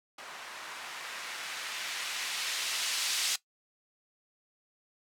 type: noise with low-pass filter sweep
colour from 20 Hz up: violet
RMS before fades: -36 dBFS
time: 0.18-3.36 s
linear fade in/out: 5 ms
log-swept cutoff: 1100 to 4200 Hz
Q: 0.83
effects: noise-tail reverb RT60 0.1 s tail -17 dB re dry